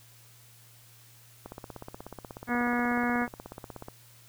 click train, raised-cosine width 1 ms, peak -26 dBFS, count 41, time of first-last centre 1.46-3.884 s, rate 16.5 Hz
harmonic tone, 241.7 Hz, B3, 37 cents flat, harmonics 1 / 2 / 3 / 4 / 5 / 6 / 7 / 8 / 9, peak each -28 / -36 / -34 / -37 / -37 / -36 / -35 / -42 / -38 dBFS, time 2.47-3.28 s, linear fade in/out 50 ms
effects added 117 Hz sine -57 dBFS peak until 4.28 s + white hiss -57 dBFS RMS until 4.28 s

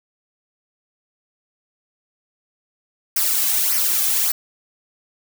blue noise with flanger, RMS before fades -19 dBFS, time 3.16-4.32 s, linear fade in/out 5 ms, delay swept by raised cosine 0.26 to 2.16 ms, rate 1.7 Hz, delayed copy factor -0.7, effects none

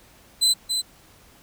30% pulse tone with echo, 4037 Hz, B7, 37 cents sharp, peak -13 dBFS, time 0.41-0.54 s, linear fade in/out 20 ms, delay 280 ms, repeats 1, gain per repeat -6 dB, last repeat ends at 0.82 s, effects pink hiss -53 dBFS RMS until 1.42 s

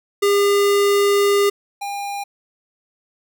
square tone pair in turn, 403.8 / 805.5 Hz, G#4 / G5, -49 / +47 cents, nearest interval octave, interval 1196 cents, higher second, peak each -14 / -25 dBFS, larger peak first, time 0.22-1.5 / 1.81-2.24 s, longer first, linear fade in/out 10 ms, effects none

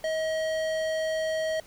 sine tone with tanh clipping, 635 Hz, D#5, 35 cents sharp, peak -28 dBFS, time 0.04-1.6 s, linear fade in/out 2 ms, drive 18 dB, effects pink hiss -53 dBFS RMS until 1.66 s

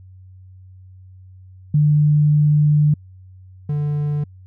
sine / triangle tone pair in turn, 149.1 / 147.39 Hz, D3 / D3, +27 / +7 cents, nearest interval unison, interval 20 cents, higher first, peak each -11 / -16 dBFS, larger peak first, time 1.74-2.94 / 3.69-4.24 s, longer first, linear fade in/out 5 ms, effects added 93 Hz sine -40 dBFS peak until 4.46 s

